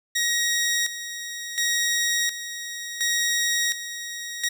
15% pulse tone with tremolo, 1889 Hz, A#6, 22 cents sharp, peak -15 dBFS, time 0.15-4.49 s, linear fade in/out 10 ms, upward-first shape square, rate 0.7 Hz, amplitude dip 70%, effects none

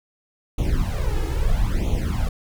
brown noise with flanger, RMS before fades -21 dBFS, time 0.58-2.29 s, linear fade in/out 5 ms, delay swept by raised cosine 0.3 to 2.4 ms, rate 0.76 Hz, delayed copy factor +1, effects none

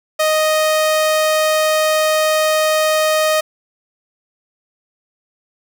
sawtooth tone, 622.3 Hz, D#5, in tune, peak -9 dBFS, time 0.19-3.41 s, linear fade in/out 10 ms, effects none

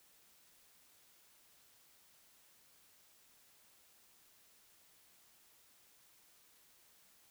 silence, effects white hiss -67 dBFS RMS until 7.3 s

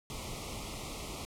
pink band-stop noise, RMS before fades -41 dBFS, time 0.1-1.25 s, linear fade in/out 0 ms, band 1300 to 2000 Hz, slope 96 dB/octave, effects low-pass 11000 Hz 12 dB/octave

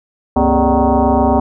sine tone with frequency modulation, 264.3 Hz, C4, 18 cents sharp, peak -9 dBFS, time 0.36-1.4 s, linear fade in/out 5 ms, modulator 167 Hz, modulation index 4.1, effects none

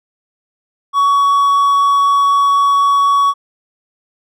triangle tone, 1124 Hz, C#6, 24 cents sharp, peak -7 dBFS, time 0.93-3.34 s, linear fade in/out 50 ms, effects none

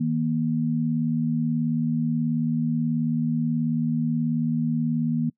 sine tone pair together, 158.2 / 236.7 Hz, D#3 / A#3, +29 / +27 cents, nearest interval perfect fifth, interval 698 cents, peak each -25 / -23 dBFS, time 0-5.3 s, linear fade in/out 10 ms, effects noise-tail reverb RT60 0.1 s tail -25 dB re dry

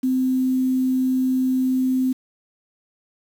sine tone with quantisation, 258.4 Hz, C4, 21 cents flat, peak -17 dBFS, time 0.03-2.13 s, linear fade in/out 10 ms, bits 7, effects none

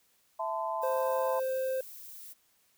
sine chord, A minor, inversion second, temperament equal with one note detuned, 659.3 / 880 / 1025 Hz, E5 / A5 / C6, 0 / 0 / -36 cents, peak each -35 dBFS, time 0.39-1.4 s, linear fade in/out 10 ms
violet noise, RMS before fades -47 dBFS, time 0.81-2.34 s, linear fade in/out 20 ms
triangle tone, 523.3 Hz, C5, in tune, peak -27 dBFS, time 0.83-1.81 s, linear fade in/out 5 ms
effects white hiss -69 dBFS RMS until 2.77 s

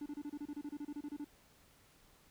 triangle tone bursts, 292.5 Hz, D4, 7 cents flat, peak -38 dBFS, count 16, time 0.01-1.245 s, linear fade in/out 5 ms, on 50 ms, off 29 ms, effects pink hiss -66 dBFS RMS until 2.3 s

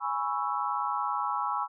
sine chord, C# minor seventh, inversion second, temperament equal, 830.6 / 987.8 / 1108.7 / 1318.5 Hz, G#5 / B5 / C#6 / E6, 0 / 0 / 0 / 0 cents, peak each -33 dBFS, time 0-1.68 s, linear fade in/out 50 ms, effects none

